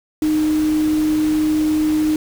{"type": "tone in noise", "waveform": "sine", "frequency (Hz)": 308, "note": "D#4", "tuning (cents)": -17, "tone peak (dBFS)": -14, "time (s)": [0.22, 2.16], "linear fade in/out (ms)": 2, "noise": "pink", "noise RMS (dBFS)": -32, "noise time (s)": [0.22, 2.16], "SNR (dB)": 15, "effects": []}